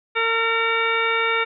harmonic tone with a mistuned harmonic, 455.9 Hz, A#4, 39 cents flat, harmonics 1 / 2 / 3 / 4 / 5 / 6 / 8, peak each -25 / -29 / -23 / -28 / -23 / -31 / -32 dBFS, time 0.15-1.45 s, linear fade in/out 20 ms, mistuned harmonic 6, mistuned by +38 cents, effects none

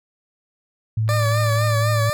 sine tone, 110 Hz, A2, in tune, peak -17 dBFS, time 0.97-2.1 s, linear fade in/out 5 ms
click train, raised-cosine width 0.3 ms, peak -25 dBFS, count 22, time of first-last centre 1.08-1.703 s, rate 33.7 Hz
20% pulse tone with vibrato, 587.3 Hz, D5, in tune, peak -16 dBFS, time 1.09-2.13 s, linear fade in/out 0 ms, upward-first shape triangle, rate 4 Hz, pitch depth 67 cents each way
effects none

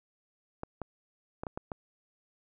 clicks, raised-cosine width 1 ms, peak -22 dBFS, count 6, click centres 0.634 / 0.817 / 1.435 / 1.468 / 1.575 / 1.718 s, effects none

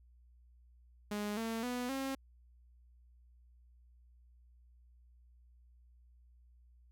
sawtooth tone with pitch steps, 207.5 / 226.3 / 246.8 / 269.1 Hz, G#3 / A3 / B3 / C4, -1 / +49 / -1 / +49 cents, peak -32 dBFS, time 1.11-2.15 s, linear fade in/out 5 ms, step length 260 ms, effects added 60 Hz sine -60 dBFS peak until 6.91 s

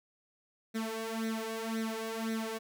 sawtooth tone with flanger, 223.5 Hz, A3, 27 cents sharp, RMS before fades -36 dBFS, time 0.74-2.59 s, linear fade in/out 20 ms, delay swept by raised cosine 0.5 to 2.7 ms, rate 1.9 Hz, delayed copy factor +0.8, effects none

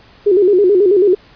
sine tone with vibrato, 385.9 Hz, G4, 27 cents flat, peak -7 dBFS, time 0.26-1.15 s, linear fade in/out 10 ms, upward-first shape square, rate 9.2 Hz, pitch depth 110 cents each way, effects pink hiss -45 dBFS RMS until 1.35 s + resampled to 11025 Hz

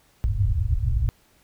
white low-pass noise, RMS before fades -22 dBFS, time 0.24-1.09 s, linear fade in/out 0 ms, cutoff 120 Hz, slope 96 dB/octave, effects pink hiss -60 dBFS RMS until 1.43 s

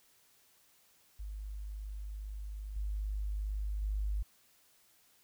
sine tone with level steps, 51.2 Hz, G#1, 24 cents flat, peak -39 / -33 / -31 dBFS, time 1.19-4.23 s, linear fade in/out 10 ms, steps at 2.76 / 3.82 s, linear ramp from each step 5 ms, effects white hiss -67 dBFS RMS until 5.23 s

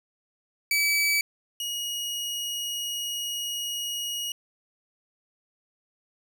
sawtooth tone pair in turn, 2294 / 2890 Hz, D7 / F#7, -41 / -41 cents, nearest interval major third, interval 400 cents, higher second, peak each -18 / -26 dBFS, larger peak first, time 0.71-1.21 / 1.6-4.32 s, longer second, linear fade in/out 2 ms, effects none

